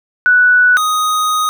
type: tone pair in turn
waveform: sine / square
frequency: 1480 / 1248.1 Hz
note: F#6 / D#6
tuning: 0 / +5 cents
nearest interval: minor third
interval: 295 cents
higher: first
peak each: -6 / -13 dBFS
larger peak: first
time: 0.26-0.77 / 0.77-1.49 s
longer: second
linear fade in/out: 0 ms
effects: none